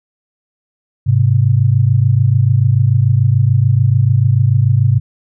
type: tone pair together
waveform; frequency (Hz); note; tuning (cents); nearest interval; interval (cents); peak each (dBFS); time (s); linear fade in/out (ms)
sine; 103.94 / 130.81; G#2 / C3; +2 / 0; major third; 398; -11; 1.06-5; 20
effects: none